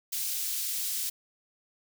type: high-pass noise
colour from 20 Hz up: white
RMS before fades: -32 dBFS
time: 0.12-1.1 s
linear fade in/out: 10 ms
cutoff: 3700 Hz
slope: 12 dB/octave
effects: none